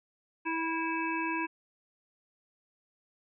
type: harmonic tone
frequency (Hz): 326.6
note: E4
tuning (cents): -16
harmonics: 1 / 3 / 5 / 7 / 8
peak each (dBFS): -34 / -34 / -38 / -41 / -37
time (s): 0.45-1.47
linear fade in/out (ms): 20
effects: none